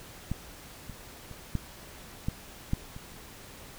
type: clicks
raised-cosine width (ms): 5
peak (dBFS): -18 / -28 / -30 / -16 / -16 / -14 / -30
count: 7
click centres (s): 0.316 / 0.897 / 1.313 / 1.553 / 2.285 / 2.734 / 2.964
effects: pink hiss -48 dBFS RMS until 3.78 s